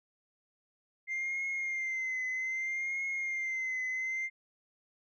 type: tone with vibrato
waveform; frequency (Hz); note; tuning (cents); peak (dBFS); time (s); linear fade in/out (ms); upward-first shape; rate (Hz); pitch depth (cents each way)
sine; 2093; C7; 0; -30; 1.07-4.3; 50; triangle; 0.63; 57
effects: tanh soft clip ceiling -30 dBFS